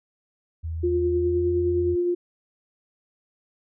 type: tone with pitch glide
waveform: sine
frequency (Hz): 81.4 to 85.2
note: E2 to F2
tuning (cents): -21 to -42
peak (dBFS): -27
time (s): 0.63-1.96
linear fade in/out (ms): 20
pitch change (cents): +79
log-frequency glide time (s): 1.15-1.47
type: tone with tremolo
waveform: sine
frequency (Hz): 351.9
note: F4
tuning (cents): +13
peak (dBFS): -19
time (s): 0.83-2.15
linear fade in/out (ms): 10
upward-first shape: triangle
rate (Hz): 9.7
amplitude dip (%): 30
effects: none